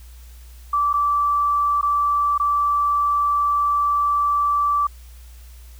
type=tone with dropouts; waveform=sine; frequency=1162 Hz; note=D6; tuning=19 cents flat; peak=-16 dBFS; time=0.73-4.87 s; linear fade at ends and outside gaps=5 ms; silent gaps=0.93-0.938 / 1.813-1.828 / 2.379-2.398 s; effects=added 60 Hz sine -39 dBFS peak until 5.79 s + white hiss -52 dBFS RMS until 5.79 s